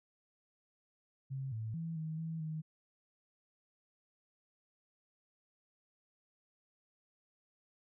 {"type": "tone with pitch steps", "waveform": "sine", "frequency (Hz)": [134.3, 110.7, 164.5, 158.1, 162.3, 156.9], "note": ["C3", "A2", "E3", "D#3", "E3", "D#3"], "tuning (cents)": [46, 11, -3, 28, -27, 15], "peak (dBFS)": -37, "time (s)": [1.3, 2.62], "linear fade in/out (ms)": 20, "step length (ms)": 220, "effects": []}